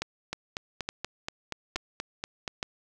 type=two click trains; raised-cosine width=0.2 ms; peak=-13 / -15 dBFS; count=4 / 10; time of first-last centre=0.02-2.629 / 0.33-2.478 s; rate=1.15 / 4.19 Hz; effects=none